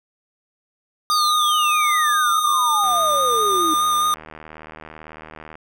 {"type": "tone with vibrato", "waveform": "square", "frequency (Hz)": 1218, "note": "D#6", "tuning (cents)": -37, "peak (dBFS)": -17, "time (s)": [1.1, 4.14], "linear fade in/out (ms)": 0, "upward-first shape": "sine", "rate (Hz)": 4.8, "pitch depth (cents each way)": 19}
{"type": "exponential sweep", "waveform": "sine", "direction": "down", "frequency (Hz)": [4831, 308], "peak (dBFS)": -22, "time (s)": [1.11, 3.74], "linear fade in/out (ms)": 5}
{"type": "click train", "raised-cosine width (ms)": 0.5, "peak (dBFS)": -22, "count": 213, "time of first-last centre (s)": [2.84, 5.554], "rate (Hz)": 78.1}
{"effects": []}